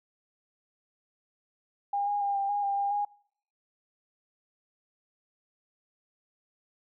sine tone with pitch steps, 807 / 819 / 804 / 793 / 818 / 798 / 803 / 821 Hz, G#5 / G#5 / G5 / G5 / G#5 / G5 / G5 / G#5, -50 / -24 / +44 / +20 / -26 / +31 / +41 / -20 cents, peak -26 dBFS, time 1.93-3.05 s, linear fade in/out 5 ms, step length 140 ms, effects noise-tail reverb RT60 0.6 s tail -25 dB re dry

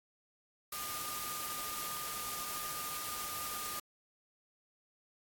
sine tone in noise, 1215 Hz, D#6, 42 cents flat, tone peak -44 dBFS, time 0.72-3.8 s, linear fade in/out 5 ms, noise white, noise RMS -41 dBFS, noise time 0.72-3.8 s, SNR -6 dB, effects AAC 64 kbps

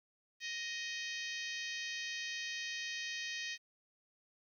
harmonic tone with a mistuned harmonic, 628 Hz, D#5, 16 cents sharp, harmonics 3 / 4 / 5 / 6 / 7 / 8 / 9 / 10, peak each -43 / -45 / -47 / -49 / -50 / -51 / -52 / -53 dBFS, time 0.4-3.58 s, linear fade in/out 50 ms, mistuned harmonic 3, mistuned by -16 cents, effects 12-bit

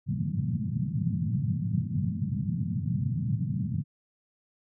pink band-pass noise, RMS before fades -29 dBFS, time 0.06-3.84 s, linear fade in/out 50 ms, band 100 to 210 Hz, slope 48 dB/octave, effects none

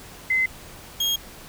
sine / 35% pulse tone pair in turn, 2053 / 3259 Hz, C7 / G#7, -33 / -33 cents, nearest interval minor sixth, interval 800 cents, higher second, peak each -18 / -19 dBFS, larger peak first, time 0.3-0.46 / 1-1.16 s, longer neither, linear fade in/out 5 ms, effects pink hiss -43 dBFS RMS until 1.48 s

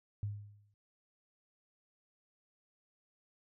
sine tone with exponential decay, 103 Hz, G#2, 14 cents flat, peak -32 dBFS, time 0.23-0.74 s, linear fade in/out 0 ms, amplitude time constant 110 ms, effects none

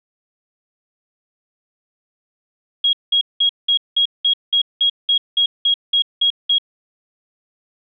sine tone bursts, 3294 Hz, G#7, 15 cents flat, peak -12 dBFS, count 14, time 2.84-6.584 s, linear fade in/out 5 ms, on 91 ms, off 190 ms, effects none

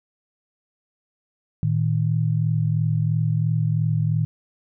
sine tone pair together, 112.6 / 155.56 Hz, A2 / D#3, +40 / 0 cents, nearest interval tritone, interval 560 cents, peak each -21 dBFS, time 1.63-4.25 s, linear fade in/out 0 ms, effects none

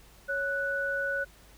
sine tone pair together, 554.4 / 1481.3 Hz, C#5 / F#6, 0 / +2 cents, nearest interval octave + perfect fourth, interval 1702 cents, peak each -33 / -29 dBFS, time 0.28-1.25 s, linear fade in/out 20 ms, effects added 50 Hz sine -56 dBFS peak until 1.57 s + pink hiss -57 dBFS RMS until 1.57 s

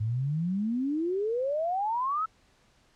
sine exponential sweep, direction up, 103.83 to 1332 Hz, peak -26 dBFS, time 0-2.26 s, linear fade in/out 10 ms, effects pink hiss -64 dBFS RMS until 2.95 s + low-pass 7000 Hz 12 dB/octave

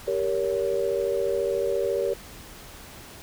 sine chord, G diminished, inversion none, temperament equal with one note detuned, 392 / 466.2 / 564.1 Hz, G4 / Bb4 / Db5, 0 / 0 / +30 cents, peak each -27 dBFS, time 0.07-2.14 s, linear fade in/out 10 ms, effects pink hiss -44 dBFS RMS until 3.22 s

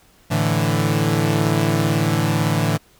sawtooth chord, A suspended fourth, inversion none, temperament equal, 110 / 146.83 / 164.81 Hz, A2 / D3 / E3, 0 / 0 / 0 cents, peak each -17 dBFS, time 0.3-2.78 s, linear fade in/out 20 ms, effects pink hiss -54 dBFS RMS until 2.99 s

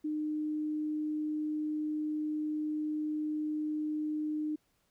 sine tone, 304.8 Hz, D#4, 36 cents flat, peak -31 dBFS, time 0.04-4.56 s, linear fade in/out 10 ms, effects pink hiss -74 dBFS RMS until 4.9 s

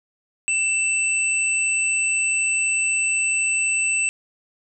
sine tone pair together, 2663 / 8008 Hz, E7 / B8, +17 / +23 cents, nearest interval octave + perfect fifth, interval 1906 cents, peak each -20 / -23 dBFS, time 0.48-4.09 s, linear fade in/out 0 ms, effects none

